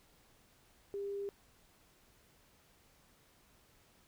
sine tone, 400.4 Hz, G4, 37 cents sharp, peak -37 dBFS, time 0.94-1.29 s, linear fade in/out 0 ms, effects pink hiss -67 dBFS RMS until 4.07 s

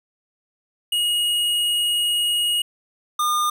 square tone pair in turn, 2882 / 1211.7 Hz, F#7 / D#6, -46 / -46 cents, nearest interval octave + minor third, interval 1500 cents, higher first, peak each -19 dBFS, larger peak neither, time 0.92-2.62 / 3.19-3.5 s, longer first, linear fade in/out 5 ms, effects none

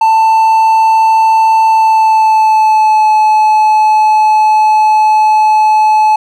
triangle tone with pitch glide, 887 to 860.8 Hz, A5 to A5, +14 to -38 cents, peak -3 dBFS, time 0.01-6.16 s, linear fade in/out 5 ms, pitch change -52 cents, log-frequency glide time 1.65-3.09 s, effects none

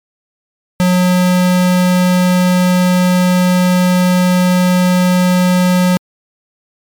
square tone, 181.1 Hz, F#3, 37 cents flat, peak -9 dBFS, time 0.8-5.97 s, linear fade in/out 0 ms, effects MP3 96 kbps

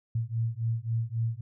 sine beating tone pair, 112.7 / 116.4 Hz, A2 / A#2, +42 / -2 cents, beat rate 3.7 Hz, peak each -30 dBFS, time 0.15-1.41 s, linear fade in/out 5 ms, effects none

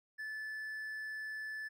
triangle tone, 1741 Hz, A6, 19 cents flat, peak -38 dBFS, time 0.18-1.69 s, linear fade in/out 20 ms, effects none

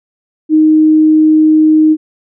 sine tone, 311.1 Hz, D#4, in tune, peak -4 dBFS, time 0.49-1.97 s, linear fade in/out 50 ms, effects none

